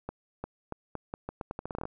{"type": "accelerating click train", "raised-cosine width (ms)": 1, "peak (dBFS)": -21, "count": 16, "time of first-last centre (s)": [0.09, 1.854], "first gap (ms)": 350, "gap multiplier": 0.81, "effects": []}